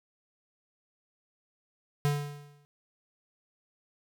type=tone with exponential decay; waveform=square; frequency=145.1 Hz; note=D3; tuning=21 cents flat; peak=-23 dBFS; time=2.05-2.65 s; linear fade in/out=0 ms; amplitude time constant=130 ms; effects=none